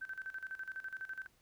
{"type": "tone with tremolo", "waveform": "sine", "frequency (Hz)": 1544, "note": "G6", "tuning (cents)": -27, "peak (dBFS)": -39, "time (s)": [0.01, 1.27], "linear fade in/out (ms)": 10, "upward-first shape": "square", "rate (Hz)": 12, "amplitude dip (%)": 80, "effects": ["pink hiss -71 dBFS RMS until 1.41 s"]}